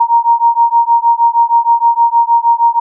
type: beating tone pair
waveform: sine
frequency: 931 / 937.4 Hz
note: A#5 / A#5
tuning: -2 / +9 cents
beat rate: 6.4 Hz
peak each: -10 dBFS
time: 0-2.8 s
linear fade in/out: 10 ms
effects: none